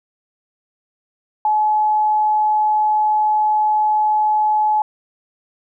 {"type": "tone", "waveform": "sine", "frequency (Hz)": 853, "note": "G#5", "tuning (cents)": 46, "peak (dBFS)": -13, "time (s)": [1.45, 4.82], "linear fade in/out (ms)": 2, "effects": []}